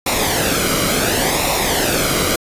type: noise with flanger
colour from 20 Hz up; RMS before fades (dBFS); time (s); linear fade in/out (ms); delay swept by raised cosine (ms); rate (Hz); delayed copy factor
pink; -17; 0.06-2.36; 5; 0.63 to 1.15; 0.7; -0.6
effects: resampled to 32000 Hz